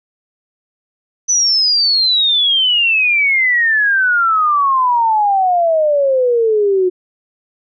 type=exponential sweep; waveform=sine; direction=down; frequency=6050 to 359.6 Hz; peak=-10 dBFS; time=1.28-6.9 s; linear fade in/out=20 ms; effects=none